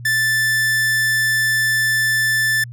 45% pulse tone, 1760 Hz, A6, in tune, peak -15 dBFS, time 0.05-2.64 s, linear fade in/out 5 ms, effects added 120 Hz sine -31 dBFS peak until 2.72 s

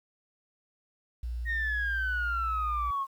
sine tone, 59.4 Hz, A#1, 33 cents sharp, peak -31 dBFS, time 1.23-2.91 s, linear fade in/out 5 ms
sine exponential sweep, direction down, 1878 to 1074 Hz, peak -27 dBFS, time 1.45-3.07 s, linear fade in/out 50 ms
effects tanh soft clip ceiling -23 dBFS + 10-bit

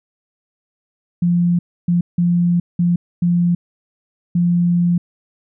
sine tone bursts at uneven times, 174 Hz, F3, 6 cents flat, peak -12 dBFS, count 6, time 1.22-1.59 / 1.88-2.01 / 2.18-2.6 / 2.79-2.96 / 3.22-3.55 / 4.35-4.98 s, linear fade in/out 5 ms, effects none

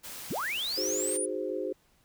white noise, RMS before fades -42 dBFS, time 0.03-1.18 s, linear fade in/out 20 ms
sine linear sweep, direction up, 66.7 to 9956 Hz, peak -30 dBFS, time 0.3-1.26 s, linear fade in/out 10 ms
sine chord, Ab dominant seventh, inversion second, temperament equal, 311.1 / 370 / 415.3 / 523.3 Hz, Eb4 / Gb4 / Ab4 / C5, 0 / 0 / 0 / 0 cents, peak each -38 / -35 / -36 / -35 dBFS, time 0.77-1.73 s, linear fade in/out 10 ms
effects pink hiss -67 dBFS RMS until 2.04 s

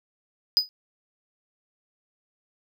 triangle tone with exponential decay, 4972 Hz, D#8, 2 cents flat, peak -11 dBFS, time 0.57-0.69 s, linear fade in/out 0 ms, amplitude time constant 25 ms, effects none

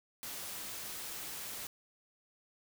white noise, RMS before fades -43 dBFS, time 0.23-1.67 s, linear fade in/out 0 ms, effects none

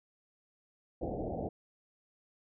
white low-pass noise, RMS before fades -37 dBFS, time 1.01-1.49 s, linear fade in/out 10 ms, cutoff 770 Hz, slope 96 dB/octave, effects none

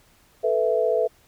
sine chord, A suspended second, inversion none, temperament just, 440 / 495 / 660 Hz, A4 / B4 / E5, 0 / +4 / +2 cents, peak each -23 dBFS, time 0.43-1.08 s, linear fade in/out 20 ms, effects pink hiss -58 dBFS RMS until 1.27 s

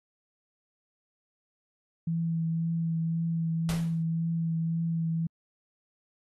sine tone with vibrato, 164.81 Hz, E3, in tune, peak -26 dBFS, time 2.07-5.27 s, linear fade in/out 5 ms, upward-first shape triangle, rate 1.9 Hz, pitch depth 18 cents each way
pink noise with exponential decay, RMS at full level -33 dBFS, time 3.69-4.03 s, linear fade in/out 0 ms, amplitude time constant 72 ms
effects AAC 32 kbps

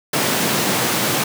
pink high-pass noise, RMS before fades -19 dBFS, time 0.13-1.24 s, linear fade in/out 5 ms, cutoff 120 Hz, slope 48 dB/octave, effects none

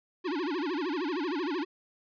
square tone with vibrato, 324.2 Hz, E4, 29 cents flat, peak -30 dBFS, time 0.24-1.65 s, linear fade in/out 20 ms, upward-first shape sine, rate 13 Hz, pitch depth 260 cents each way, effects resampled to 11025 Hz

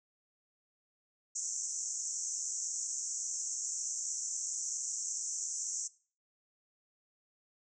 white band-pass noise, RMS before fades -38 dBFS, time 1.35-5.88 s, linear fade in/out 10 ms, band 5800 to 7700 Hz, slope 96 dB/octave, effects noise-tail reverb RT60 0.4 s tail -20 dB re dry

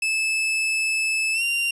40% pulse tone with pitch glide, 2616 to 2772 Hz, E7 to F7, -14 to -14 cents, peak -20 dBFS, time 0.02-1.71 s, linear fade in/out 5 ms, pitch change +100 cents, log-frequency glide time 1.33-1.43 s, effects resampled to 24000 Hz + 9-bit

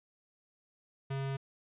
square tone, 136.2 Hz, C#3, 30 cents flat, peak -34 dBFS, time 1.1-1.37 s, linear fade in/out 10 ms, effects resampled to 8000 Hz

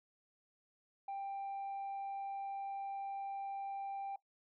sine tone, 789 Hz, G5, 11 cents sharp, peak -37 dBFS, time 1.08-4.16 s, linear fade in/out 5 ms, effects noise-tail reverb RT60 0.1 s tail -19 dB re dry + tanh soft clip ceiling -38 dBFS

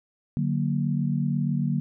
sine chord, D augmented, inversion none, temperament equal, 146.83 / 185 / 233.1 Hz, D3 / F#3 / A#3, 0 / 0 / 0 cents, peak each -25 / -28 / -28 dBFS, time 0.37-1.8 s, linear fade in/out 0 ms, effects none

